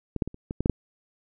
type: clicks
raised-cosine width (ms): 3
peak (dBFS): -16 / -10 / -20 / -30 / -18 / -14 / -9 / -7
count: 8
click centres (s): 0.163 / 0.222 / 0.276 / 0.344 / 0.509 / 0.606 / 0.659 / 0.697
effects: none